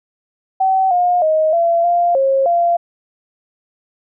sine tone with pitch steps, 763 / 713 / 627 / 678 / 696 / 540 / 689 Hz, G5 / F5 / D#5 / E5 / F5 / C#5 / F5, -47 / +36 / +13 / +49 / -6 / -45 / -24 cents, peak -11 dBFS, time 0.6-2.77 s, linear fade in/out 10 ms, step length 310 ms, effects none

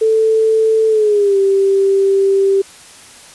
sine tone with pitch glide, 441.6 to 391.2 Hz, A4 to G4, +6 to -4 cents, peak -9 dBFS, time 0.01-2.62 s, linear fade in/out 10 ms, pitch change -210 cents, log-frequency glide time 0.88-1.38 s, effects white hiss -39 dBFS RMS until 3.34 s + resampled to 24000 Hz

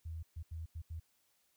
sine tone bursts at uneven times, 81.3 Hz, E2, 23 cents flat, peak -40 dBFS, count 5, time 0.05-0.23 / 0.36-0.43 / 0.51-0.66 / 0.75-0.82 / 0.9-1 s, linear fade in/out 10 ms, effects white hiss -75 dBFS RMS until 1.56 s

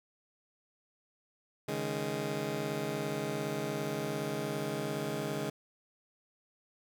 15% pulse chord, C# suspended second, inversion none, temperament just, 138.59 / 155.92 / 207.9 Hz, C#3 / D#3 / G#3, 0 / +4 / +2 cents, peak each -32 dBFS, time 1.68-5.5 s, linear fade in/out 5 ms, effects none

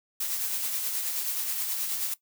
blue noise with tremolo, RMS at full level -29 dBFS, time 0.2-2.14 s, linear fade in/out 5 ms, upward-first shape sine, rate 9.4 Hz, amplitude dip 35%, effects noise-tail reverb RT60 0.1 s tail -17 dB re dry

